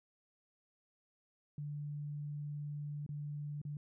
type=tone with dropouts; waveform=sine; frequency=146.83 Hz; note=D3; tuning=in tune; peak=-39 dBFS; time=1.58-3.77 s; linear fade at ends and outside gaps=2 ms; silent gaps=3.064-3.09 / 3.616-3.651 s; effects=none